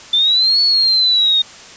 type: linear two-way sweep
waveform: sine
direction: up then down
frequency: 3520 to 4435 to 3683 Hz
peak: -10 dBFS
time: 0.13-1.42 s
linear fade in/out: 5 ms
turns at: 0.61 s
effects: white hiss -37 dBFS RMS until 1.76 s + resampled to 16000 Hz